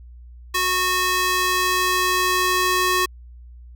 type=tone with high-pass filter sweep; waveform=square; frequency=366.5 Hz; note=F#4; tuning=16 cents flat; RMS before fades=-20 dBFS; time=0.54-3.06 s; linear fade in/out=10 ms; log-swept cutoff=1200 to 790 Hz; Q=0.81; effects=added 60 Hz sine -39 dBFS peak until 3.75 s